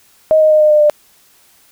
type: tone with pitch steps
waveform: sine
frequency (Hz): 627 / 620.9 / 614.8 / 608.8 / 602.8 / 597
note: D#5 / D#5 / D#5 / D#5 / D5 / D5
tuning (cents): +13 / -4 / -21 / -38 / +45 / +28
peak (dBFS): -6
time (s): 0.31-0.898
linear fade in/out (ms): 0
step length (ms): 98
effects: white hiss -50 dBFS RMS until 1.71 s